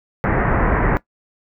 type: low-pass noise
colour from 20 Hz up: pink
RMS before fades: -17 dBFS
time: 0.24-0.97 s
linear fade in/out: 0 ms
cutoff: 2000 Hz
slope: 48 dB/octave
effects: noise-tail reverb RT60 0.1 s tail -18 dB re dry